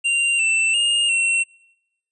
square tone with pitch steps, 2776 / 2670 / 2831 / 2718 Hz, F7 / E7 / F7 / F7, -11 / +22 / +23 / -48 cents, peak -17 dBFS, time 0.04-1.44 s, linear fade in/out 20 ms, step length 350 ms, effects noise-tail reverb RT60 0.9 s tail -25 dB re dry + resampled to 24000 Hz

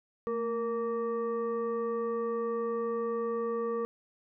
sine tone with frequency modulation, 466.2 Hz, A#4, in tune, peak -29 dBFS, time 0.27-3.85 s, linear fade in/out 0 ms, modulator 691 Hz, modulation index 0.73, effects none

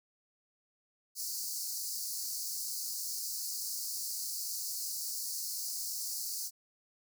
pink high-pass noise, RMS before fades -38 dBFS, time 1.15-6.51 s, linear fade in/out 50 ms, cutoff 4400 Hz, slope 96 dB/octave, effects none

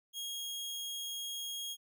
sawtooth tone, 3273 Hz, G#7, 26 cents flat, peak -35 dBFS, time 0.13-1.77 s, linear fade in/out 50 ms, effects none

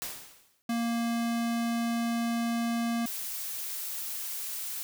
white noise with exponential decay, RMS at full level -34 dBFS, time 0.02-0.62 s, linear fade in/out 0 ms, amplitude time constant 130 ms
square tone, 233.1 Hz, A#3, in tune, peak -28 dBFS, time 0.69-3.06 s, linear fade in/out 5 ms
blue noise, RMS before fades -36 dBFS, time 3.06-4.83 s, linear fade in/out 0 ms
effects none

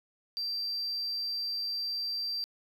triangle tone, 4699 Hz, D8, in tune, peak -29 dBFS, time 0.37-2.44 s, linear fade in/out 0 ms, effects tanh soft clip ceiling -27 dBFS + 11-bit

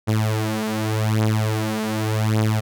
sawtooth beating tone pair, 108.3 / 109.16 Hz, A2 / A2, -27 / -13 cents, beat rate 0.86 Hz, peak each -18 dBFS, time 0.07-2.61 s, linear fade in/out 20 ms, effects none

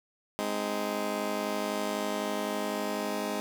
15% pulse chord, Ab major, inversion none, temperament just, 207.7 / 259.6 / 311.5 Hz, Ab3 / C4 / Eb4, 0 / -13 / +2 cents, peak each -27 / -30 / -30 dBFS, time 0.39-3.4 s, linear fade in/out 0 ms, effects none

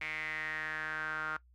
sawtooth tone with band-pass filter sweep, 155.56 Hz, D#3, in tune, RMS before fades -38 dBFS, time 0.01-1.37 s, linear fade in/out 5 ms, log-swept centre 2200 to 1400 Hz, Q 7.4, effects noise-tail reverb RT60 0.1 s tail -19 dB re dry + added 61 Hz sine -60 dBFS peak until 1.54 s

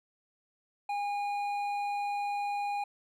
triangle tone with hard clipping, 815 Hz, G#5, 33 cents flat, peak -32 dBFS, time 0.89-2.84 s, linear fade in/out 5 ms, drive 11 dB, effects none

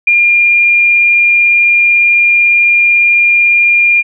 sine tone with ADSR envelope, 2406 Hz, D7, 41 cents sharp, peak -3 dBFS, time 0.07-4.03 s, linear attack 6 ms, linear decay 28 ms, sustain -2 dB, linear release 33 ms, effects none

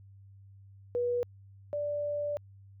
sine tone pair in turn, 485.2 / 585.5 Hz, B4 / D5, -31 / -5 cents, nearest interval minor third, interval 326 cents, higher second, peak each -27 / -30 dBFS, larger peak first, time 0.95-1.23 / 1.73-2.37 s, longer second, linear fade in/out 0 ms, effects added 98 Hz sine -51 dBFS peak until 2.8 s

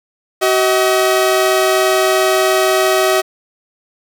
sawtooth tone pair together, 378 / 635.7 Hz, F#4 / D#5, +37 / +37 cents, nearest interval major sixth, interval 900 cents, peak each -10 dBFS, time 0.41-3.22 s, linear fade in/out 20 ms, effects none

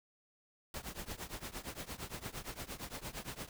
pink noise with tremolo, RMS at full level -41 dBFS, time 0.74-3.49 s, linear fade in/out 2 ms, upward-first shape triangle, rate 8.7 Hz, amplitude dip 95%, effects none

